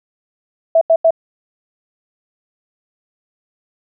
sine tone bursts, 656 Hz, E5, 9 cents flat, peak -7 dBFS, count 3, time 0.75-1.107 s, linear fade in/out 5 ms, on 63 ms, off 84 ms, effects none

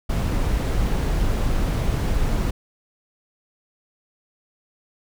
brown noise, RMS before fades -21 dBFS, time 0.09-2.51 s, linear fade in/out 10 ms, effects none

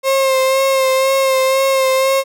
35% pulse tone with vibrato, 532 Hz, C5, 29 cents sharp, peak -10 dBFS, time 0.03-2.24 s, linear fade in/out 50 ms, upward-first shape sine, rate 2 Hz, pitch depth 26 cents each way, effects none

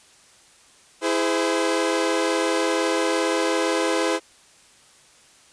sawtooth chord, E augmented, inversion none, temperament equal with one note detuned, 329.6 / 415.3 / 513.1 Hz, E4 / G#4 / B#4, 0 / 0 / -34 cents, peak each -20 / -22 / -20 dBFS, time 1.01-4.2 s, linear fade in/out 50 ms, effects white hiss -53 dBFS RMS until 5.52 s + resampled to 22050 Hz

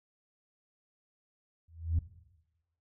sine tone with exponential growth, 82.5 Hz, E2, 2 cents sharp, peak -21 dBFS, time 1.68-1.99 s, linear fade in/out 5 ms, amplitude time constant 67 ms, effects noise-tail reverb RT60 1.0 s tail -17 dB re dry + tanh soft clip ceiling -22 dBFS

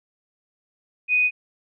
sine tone, 2489 Hz, D#7, in tune, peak -16 dBFS, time 1.08-1.31 s, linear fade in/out 50 ms, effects none

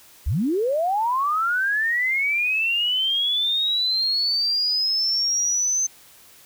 sine linear sweep, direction up, 49 to 6230 Hz, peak -19 dBFS, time 0.26-5.87 s, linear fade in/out 10 ms, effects white hiss -50 dBFS RMS until 6.45 s

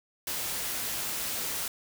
white noise, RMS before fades -33 dBFS, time 0.27-1.68 s, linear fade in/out 2 ms, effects none

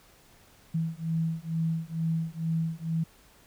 sine beating tone pair, 161.9 / 164.1 Hz, E3 / E3, -31 / -8 cents, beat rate 2.2 Hz, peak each -30 dBFS, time 0.74-3.04 s, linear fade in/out 10 ms, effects pink hiss -58 dBFS RMS until 3.46 s

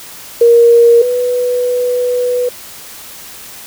sine tone pair in turn, 469.9 / 493.5 Hz, A#4 / B4, +14 / -1 cents, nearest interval minor second, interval 85 cents, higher second, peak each -3 / -11 dBFS, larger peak first, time 0.41-1.02 / 1.02-2.49 s, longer second, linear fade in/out 5 ms, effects white hiss -32 dBFS RMS until 3.66 s

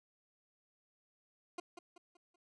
20% pulse tone with echo, 351.1 Hz, F4, 9 cents sharp, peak -35 dBFS, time 1.58-1.6 s, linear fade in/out 5 ms, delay 190 ms, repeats 4, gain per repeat -8 dB, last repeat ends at 2.36 s, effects resampled to 22050 Hz

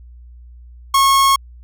45% pulse tone, 1092 Hz, C#6, 26 cents flat, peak -10 dBFS, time 0.94-1.36 s, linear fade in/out 5 ms, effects added 60 Hz sine -37 dBFS peak until 1.63 s

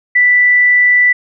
sine tone, 1975.5 Hz, B6, in tune, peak -6 dBFS, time 0.15-1.13 s, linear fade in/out 10 ms, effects none

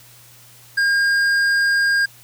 sine tone with hard clipping, 1614 Hz, G#6, 50 cents flat, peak -16 dBFS, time 0.77-2.06 s, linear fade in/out 10 ms, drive 8 dB, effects added 120 Hz sine -51 dBFS peak until 2.23 s + white hiss -47 dBFS RMS until 2.23 s

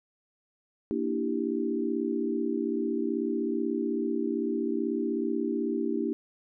sine chord, E half-diminished seventh, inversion second, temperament equal, 233.1 / 293.7 / 329.6 / 392 Hz, Bb3 / D4 / E4 / G4, 0 / 0 / 0 / 0 cents, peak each -32 / -32 / -32 / -32 dBFS, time 0.91-6.13 s, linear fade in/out 0 ms, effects none

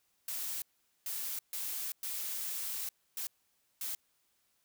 blue noise bursts at uneven times, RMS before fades -38 dBFS, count 6, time 0.28-0.62 / 1.06-1.39 / 1.53-1.92 / 2.03-2.89 / 3.17-3.27 / 3.81-3.95 s, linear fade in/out 2 ms, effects white hiss -75 dBFS RMS until 4.64 s

